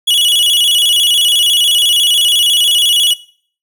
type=tone with vibrato; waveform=45% pulse; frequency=3135 Hz; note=G7; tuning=1 cent flat; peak=-8 dBFS; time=0.07-3.14 s; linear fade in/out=10 ms; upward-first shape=square; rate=14 Hz; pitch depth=120 cents each way; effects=noise-tail reverb RT60 0.5 s tail -20 dB re dry